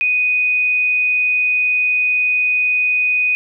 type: tone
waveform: sine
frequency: 2489 Hz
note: D#7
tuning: in tune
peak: -13 dBFS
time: 0.01-3.35 s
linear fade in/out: 0 ms
effects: none